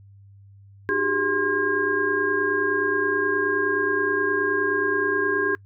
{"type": "tone cluster", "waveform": "sine", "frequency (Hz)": [307.2, 374.6, 404.1, 1055, 1621], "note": ["D#4", "F#4", "G#4", "C6", "G#6"], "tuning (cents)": [-22, 21, -47, 14, -42], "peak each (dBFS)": [-31, -29, -25, -30, -23], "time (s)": [0.89, 5.55], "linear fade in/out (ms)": 0, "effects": ["noise-tail reverb RT60 0.1 s tail -24 dB re dry", "added 99 Hz sine -46 dBFS peak until 5.65 s"]}